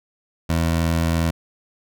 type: tone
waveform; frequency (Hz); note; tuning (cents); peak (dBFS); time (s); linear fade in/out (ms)
20% pulse; 82.7; E2; +6; -13; 0.49-1.31; 10
effects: none